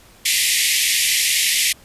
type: band-pass noise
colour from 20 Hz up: pink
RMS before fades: -18 dBFS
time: 0.25-1.73 s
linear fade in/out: 10 ms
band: 1900 to 13000 Hz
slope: 96 dB/octave
effects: pink hiss -48 dBFS RMS until 1.84 s + resampled to 32000 Hz